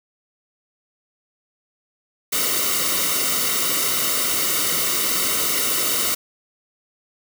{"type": "noise with comb filter", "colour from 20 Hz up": "white", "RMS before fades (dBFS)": -21, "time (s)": [2.32, 6.15], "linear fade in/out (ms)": 10, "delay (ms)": 1.2, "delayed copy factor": -0.75, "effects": []}